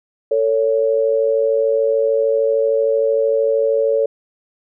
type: tone pair together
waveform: sine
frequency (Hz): 446.8 / 560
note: A4 / C#5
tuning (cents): +27 / +18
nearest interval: major third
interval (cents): 391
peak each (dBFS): -16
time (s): 0.31-4.06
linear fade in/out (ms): 5
effects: none

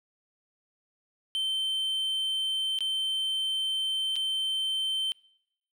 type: tone with dropouts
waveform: triangle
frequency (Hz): 3100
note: G7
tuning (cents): -20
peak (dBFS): -25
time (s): 1.35-5.12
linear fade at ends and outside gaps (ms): 0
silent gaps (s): 2.788-2.806 / 4.157-4.163
effects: noise-tail reverb RT60 0.8 s tail -25 dB re dry

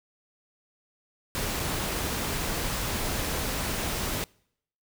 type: noise with dropouts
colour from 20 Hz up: pink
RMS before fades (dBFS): -30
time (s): 1.35-4.24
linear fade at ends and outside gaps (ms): 0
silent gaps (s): 1.595-1.599
effects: noise-tail reverb RT60 0.7 s tail -26 dB re dry

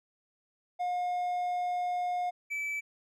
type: tone pair in turn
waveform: triangle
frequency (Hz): 716 / 2308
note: F5 / D7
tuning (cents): +43 / -31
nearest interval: octave + minor sixth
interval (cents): 2026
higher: second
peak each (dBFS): -27 / -30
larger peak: first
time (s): 0.79-2.31 / 2.5-2.81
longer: first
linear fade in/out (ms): 20
effects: none

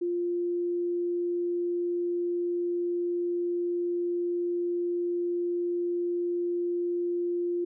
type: tone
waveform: sine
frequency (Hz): 349.2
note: F4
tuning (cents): 0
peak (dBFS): -26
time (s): 0.01-7.65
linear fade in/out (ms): 10
effects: none

